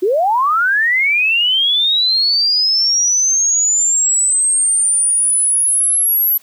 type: linear sweep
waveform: sine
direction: up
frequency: 341.7 to 11810 Hz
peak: -11 dBFS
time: 0.02-6.38 s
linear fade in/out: 10 ms
effects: white hiss -49 dBFS RMS until 6.42 s + high-pass 100 Hz 12 dB/octave